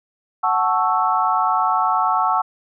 sine chord, F# minor seventh, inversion none, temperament equal, 740 / 880 / 1108.7 / 1318.5 Hz, F#5 / A5 / C#6 / E6, 0 / 0 / 0 / 0 cents, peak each -21 dBFS, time 0.43-2.42 s, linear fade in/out 10 ms, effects none

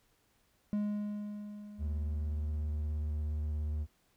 triangle tone with exponential decay, 207.7 Hz, G#3, in tune, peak -27 dBFS, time 0.73-3.17 s, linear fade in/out 0 ms, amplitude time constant 530 ms
triangle tone with vibrato, 75.6 Hz, D#2, 49 cents flat, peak -30 dBFS, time 1.78-3.87 s, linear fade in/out 50 ms, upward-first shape sine, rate 17 Hz, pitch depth 21 cents each way
effects pink hiss -72 dBFS RMS until 4.16 s

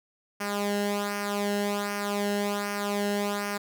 sawtooth tone with flanger, 203.8 Hz, G#3, 32 cents flat, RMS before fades -29 dBFS, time 0.4-3.58 s, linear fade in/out 10 ms, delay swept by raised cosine 0.26 to 0.86 ms, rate 1.3 Hz, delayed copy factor -0.7, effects none

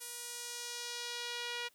sawtooth tone with band-pass filter sweep, 480 Hz, B4, 49 cents flat, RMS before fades -42 dBFS, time 0-1.69 s, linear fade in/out 20 ms, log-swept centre 10000 to 2900 Hz, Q 1.2, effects white hiss -69 dBFS RMS until 1.74 s

